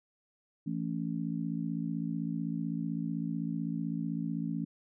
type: harmonic tone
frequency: 55.8 Hz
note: A1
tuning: 25 cents sharp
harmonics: 3 / 4 / 5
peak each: -35 / -36 / -37 dBFS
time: 0.66-4.65 s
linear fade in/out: 10 ms
effects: none